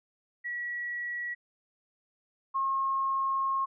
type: tone pair in turn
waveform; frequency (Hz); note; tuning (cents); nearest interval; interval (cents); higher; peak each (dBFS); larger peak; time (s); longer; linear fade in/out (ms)
sine; 1929 / 1078.9; B6 / C#6; -41 / -47; minor seventh; 1006; first; -32 / -26; second; 0.44-1.35 / 2.54-3.66; second; 20
effects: none